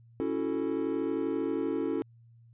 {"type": "chord", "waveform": "triangle", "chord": "F# minor seventh", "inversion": "second", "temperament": "equal", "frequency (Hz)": [277.2, 329.6, 370, 440], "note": ["C#4", "E4", "F#4", "A4"], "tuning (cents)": [0, 0, 0, 0], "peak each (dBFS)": [-31, -31, -34, -32], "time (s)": [0.2, 2.02], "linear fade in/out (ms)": 0, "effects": ["added 116 Hz sine -54 dBFS peak until 2.53 s", "resampled to 8000 Hz"]}